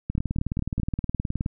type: two click trains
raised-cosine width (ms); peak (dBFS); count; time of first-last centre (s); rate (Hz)
5; -14 / -14; 4 / 27; 0.18-0.799 / 0.1-1.461; 4.85 / 19.1
effects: none